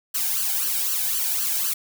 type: noise with flanger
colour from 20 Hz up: blue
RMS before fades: -24 dBFS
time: 0.14-1.74 s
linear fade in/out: 10 ms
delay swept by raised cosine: 0.66 to 1.34 ms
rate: 3.9 Hz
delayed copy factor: +0.95
effects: none